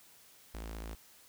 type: tone with notch filter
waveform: sawtooth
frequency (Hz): 55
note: A1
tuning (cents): 0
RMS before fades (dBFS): -43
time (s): 0.54-0.95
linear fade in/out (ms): 5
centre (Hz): 120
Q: 1
effects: white hiss -60 dBFS RMS until 1.28 s